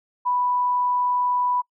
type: tone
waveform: sine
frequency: 987.8 Hz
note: B5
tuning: in tune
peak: -19 dBFS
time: 0.25-1.62 s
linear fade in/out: 20 ms
effects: noise-tail reverb RT60 0.1 s tail -25 dB re dry